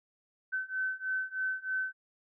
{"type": "beating tone pair", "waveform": "sine", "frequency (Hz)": [1525, 1528.2], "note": ["G6", "G6"], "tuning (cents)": [-48, -44], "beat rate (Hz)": 3.2, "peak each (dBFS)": [-35, -34], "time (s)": [0.52, 1.93], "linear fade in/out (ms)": 20, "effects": []}